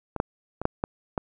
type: clicks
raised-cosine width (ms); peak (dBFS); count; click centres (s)
1; -16 / -8 / -17 / -7 / -11 / -12; 6; 0.163 / 0.201 / 0.616 / 0.654 / 0.839 / 1.178
effects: none